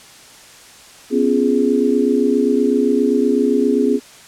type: chord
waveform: sine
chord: C# dominant seventh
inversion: third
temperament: just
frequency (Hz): 249.5 / 277.2 / 346.5 / 415.8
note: B3 / C#4 / E#4 / G#4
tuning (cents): +18 / 0 / -14 / +2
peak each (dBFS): -17 / -18 / -22 / -17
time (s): 1.1-4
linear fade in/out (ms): 50
effects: white hiss -42 dBFS RMS until 4.27 s + low-pass 9000 Hz 12 dB/octave